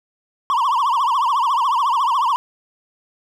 triangle tone with vibrato, 1028 Hz, C6, 31 cents flat, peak -13 dBFS, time 0.5-2.36 s, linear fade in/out 0 ms, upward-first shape triangle, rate 14 Hz, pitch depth 240 cents each way, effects none

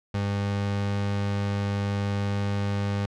30% pulse tone, 100.7 Hz, G2, 47 cents sharp, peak -22 dBFS, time 0.14-3.06 s, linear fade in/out 5 ms, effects low-pass 5000 Hz 12 dB/octave

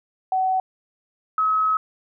sine tone pair in turn, 753 / 1281.1 Hz, F#5 / E6, +30 / -50 cents, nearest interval major sixth, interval 920 cents, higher second, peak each -18 / -17 dBFS, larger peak second, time 0.32-0.6 / 1.38-1.77 s, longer second, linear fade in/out 2 ms, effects none

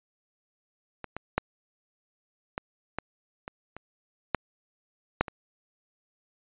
clicks, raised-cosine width 0.5 ms, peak -21 / -19 / -8 / -16 / -15 / -22 / -25 / -8 / -6 / -21 dBFS, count 10, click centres 1.043 / 1.166 / 1.38 / 2.579 / 2.986 / 3.479 / 3.766 / 4.347 / 5.21 / 5.282 s, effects resampled to 8000 Hz

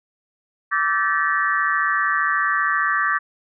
sine tone cluster, 1163 / 1316 / 1549 / 1750 / 1905 Hz, D6 / E6 / G6 / A6 / A#6, -17 / -3 / -21 / -10 / +37 cents, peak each -21 / -29 / -24 / -23 / -27 dBFS, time 0.71-3.19 s, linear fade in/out 20 ms, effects none

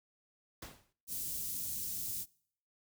pink noise with exponential decay, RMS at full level -43 dBFS, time 0.62-0.93 s, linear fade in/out 5 ms, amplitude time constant 66 ms
white band-stop noise, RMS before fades -39 dBFS, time 1.07-2.26 s, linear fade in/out 50 ms, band 210 to 6700 Hz, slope 12 dB/octave
effects noise-tail reverb RT60 0.6 s tail -24 dB re dry

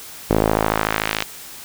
sawtooth tone with band-pass filter sweep, 53.6 Hz, A1, 45 cents flat, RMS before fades -20 dBFS, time 0.3-1.24 s, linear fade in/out 0 ms, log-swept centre 420 to 3300 Hz, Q 0.98, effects white hiss -37 dBFS RMS until 1.64 s

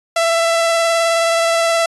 sawtooth tone with vibrato, 667 Hz, E5, 20 cents sharp, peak -9 dBFS, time 0.16-1.86 s, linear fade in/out 5 ms, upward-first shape sine, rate 19 Hz, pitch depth 15 cents each way, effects resampled to 24000 Hz

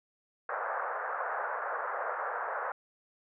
white band-pass noise, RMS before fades -35 dBFS, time 0.49-2.72 s, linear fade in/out 2 ms, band 480 to 1600 Hz, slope 48 dB/octave, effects none

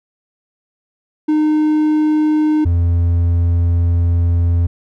triangle tone pair in turn, 306.3 / 85.75 Hz, D#4 / F2, -27 / -31 cents, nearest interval octave + minor seventh, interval 2204 cents, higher first, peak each -9 dBFS, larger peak neither, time 1.28-2.65 / 2.65-4.67 s, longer second, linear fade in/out 10 ms, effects none

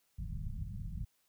pink low-pass noise, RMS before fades -40 dBFS, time 0.18-1.05 s, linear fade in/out 10 ms, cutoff 180 Hz, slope 48 dB/octave, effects white hiss -75 dBFS RMS until 1.28 s

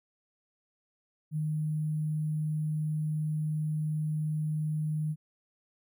sine tone with sample-and-hold, 153.8 Hz, D#3, 20 cents flat, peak -28 dBFS, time 1.31-5.16 s, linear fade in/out 50 ms, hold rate 11025 Hz, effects none

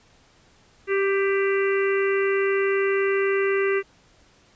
harmonic tone with a mistuned harmonic, 392 Hz, G4, in tune, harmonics 1 / 3 / 4 / 5 / 6 / 7, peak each -20 / -32 / -32 / -29 / -35 / -35 dBFS, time 0.87-3.83 s, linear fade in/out 50 ms, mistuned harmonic 5, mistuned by +25 cents, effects pink hiss -57 dBFS RMS until 4.55 s + resampled to 16000 Hz

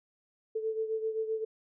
sine beating tone pair, 440 / 447.7 Hz, A4 / A4, 0 / +30 cents, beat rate 7.7 Hz, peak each -31 / -37 dBFS, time 0.55-1.45 s, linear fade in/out 10 ms, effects none

